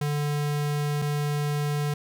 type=tone pair in turn; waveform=square; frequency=146.83 / 146.83 Hz; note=D3 / D3; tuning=0 / 0 cents; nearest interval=unison; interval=0 cents; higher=neither; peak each=-25 dBFS; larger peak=neither; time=0.01-1.02 / 1.02-1.94 s; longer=first; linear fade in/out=5 ms; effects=none